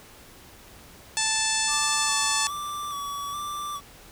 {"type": "clicks", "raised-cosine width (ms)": 0.3, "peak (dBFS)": -34, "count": 10, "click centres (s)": [0.681, 0.791, 1.202, 1.36, 1.893, 2.038, 2.24, 2.693, 2.847, 2.909]}
{"type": "harmonic tone", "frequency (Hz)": 879, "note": "A5", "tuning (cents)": -2, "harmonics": [1, 2, 3, 4, 5, 6, 7, 8, 9, 10], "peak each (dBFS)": [-32, -32, -32, -32, -32, -32, -32, -32, -32, -32], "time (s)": [1.17, 2.47], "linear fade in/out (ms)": 0}
{"type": "tone with vibrato", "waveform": "square", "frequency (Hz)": 1157, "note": "D6", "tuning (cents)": -26, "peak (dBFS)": -31, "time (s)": [1.67, 3.81], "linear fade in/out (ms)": 50, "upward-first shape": "square", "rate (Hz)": 1.2, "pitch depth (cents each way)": 28}
{"effects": ["pink hiss -49 dBFS RMS until 4.11 s"]}